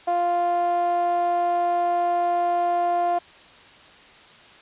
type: tone with band-pass filter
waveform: sawtooth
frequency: 349.2 Hz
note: F4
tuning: in tune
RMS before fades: -22 dBFS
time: 0.07-3.19 s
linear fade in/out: 10 ms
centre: 730 Hz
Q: 4.7
effects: white hiss -48 dBFS RMS until 4.61 s + resampled to 8000 Hz